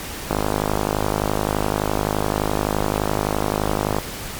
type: click train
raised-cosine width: 1 ms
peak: -5 dBFS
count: 191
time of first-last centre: 0.31-3.985 s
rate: 51.7 Hz
effects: pink hiss -31 dBFS RMS until 4.39 s + MP3 96 kbps